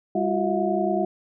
sine tone cluster, 200.2 / 340.8 / 371.1 / 649 / 717 Hz, G3 / F4 / F#4 / E5 / F5, +37 / -42 / +5 / -27 / +45 cents, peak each -27 dBFS, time 0.15-1.05 s, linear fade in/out 5 ms, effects none

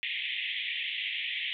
white band-pass noise, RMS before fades -34 dBFS, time 0.03-1.53 s, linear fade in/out 0 ms, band 1900 to 3500 Hz, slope 96 dB/octave, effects none

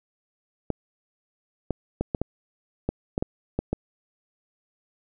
clicks, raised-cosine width 2 ms, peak -11 dBFS, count 10, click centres 0.703 / 1.707 / 2.01 / 2.148 / 2.216 / 2.89 / 3.179 / 3.225 / 3.59 / 3.73 s, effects none

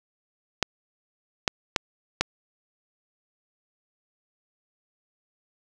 clicks, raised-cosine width 0.2 ms, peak -3 dBFS, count 4, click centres 0.627 / 1.478 / 1.762 / 2.21 s, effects none

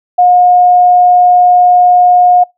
sine tone, 718 Hz, F5, 48 cents sharp, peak -3 dBFS, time 0.18-2.44 s, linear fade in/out 10 ms, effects noise-tail reverb RT60 0.2 s tail -26 dB re dry

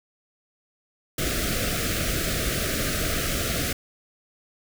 pink band-stop noise, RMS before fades -26 dBFS, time 1.18-3.73 s, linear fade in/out 5 ms, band 710 to 1200 Hz, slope 96 dB/octave, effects none

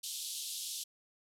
pink band-pass noise, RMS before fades -41 dBFS, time 0.03-0.84 s, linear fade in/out 10 ms, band 3200 to 13000 Hz, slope 48 dB/octave, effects none

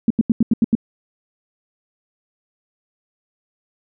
sine tone bursts, 226.8 Hz, A#3, 47 cents flat, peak -10 dBFS, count 7, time 0.08-0.752 s, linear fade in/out 2 ms, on 24 ms, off 84 ms, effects none

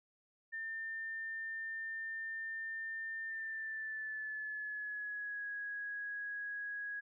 sine tone with pitch glide, 1800 to 1660.2 Hz, A6 to G#6, +39 to -1 cents, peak -39 dBFS, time 0.52-7.01 s, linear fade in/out 20 ms, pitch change -140 cents, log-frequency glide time 3.25-5.46 s, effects none

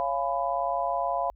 sine chord, C# dominant seventh, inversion none, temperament just, 554.4 / 693 / 831.5 / 997.9 Hz, C#5 / E#5 / G#5 / B5, 0 / -14 / +2 / +18 cents, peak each -32 / -28 / -34 / -30 dBFS, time 0-1.3 s, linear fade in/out 0 ms, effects added 50 Hz sine -52 dBFS peak until 1.35 s

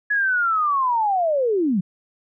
sine linear sweep, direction down, 1700 to 167.3 Hz, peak -17 dBFS, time 0.1-1.81 s, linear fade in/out 10 ms, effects none

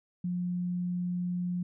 sine tone, 178 Hz, F3, 33 cents sharp, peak -29 dBFS, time 0.24-1.63 s, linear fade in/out 5 ms, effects none

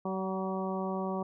harmonic tone with a mistuned harmonic, 190 Hz, F#3, 46 cents sharp, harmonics 1 / 2 / 3 / 4 / 5 / 6, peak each -34 / -37 / -39 / -40 / -41 / -42 dBFS, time 0.05-1.23 s, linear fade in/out 5 ms, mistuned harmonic 4, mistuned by -18 cents, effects none

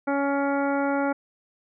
harmonic tone with a mistuned harmonic, 279.9 Hz, C#4, 17 cents sharp, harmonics 1 / 2 / 3 / 4 / 5 / 6 / 7 / 8, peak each -25 / -27 / -29 / -38 / -31 / -45 / -42 / -42 dBFS, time 0.07-1.13 s, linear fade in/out 10 ms, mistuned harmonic 6, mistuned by +17 cents, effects none

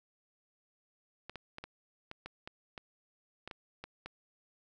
clicks, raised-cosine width 0.3 ms, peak -27 dBFS, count 12, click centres 1.296 / 1.357 / 1.584 / 1.64 / 2.114 / 2.26 / 2.475 / 2.778 / 3.476 / 3.512 / 3.84 / 4.06 s, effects none

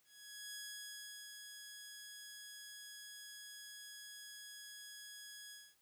10% pulse tone with ADSR envelope, 1671 Hz, G#6, 10 cents sharp, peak -37 dBFS, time 0.04-5.76 s, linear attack 490 ms, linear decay 760 ms, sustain -5 dB, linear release 240 ms, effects white hiss -75 dBFS RMS until 5.81 s

